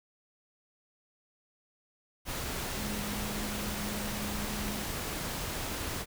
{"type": "tone in noise", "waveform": "sine", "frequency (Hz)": 207.7, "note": "G#3", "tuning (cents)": 0, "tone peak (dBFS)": -38, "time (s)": [2.75, 4.85], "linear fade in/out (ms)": 50, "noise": "pink", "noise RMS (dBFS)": -36, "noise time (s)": [2.25, 6.06], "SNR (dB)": -5, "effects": []}